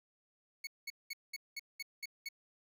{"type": "tone bursts", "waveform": "25% pulse", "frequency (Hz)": 2210, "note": "C#7", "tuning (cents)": -6, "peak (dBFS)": -36, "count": 8, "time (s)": [0.64, 2.288], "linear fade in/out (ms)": 5, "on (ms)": 31, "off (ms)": 200, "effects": []}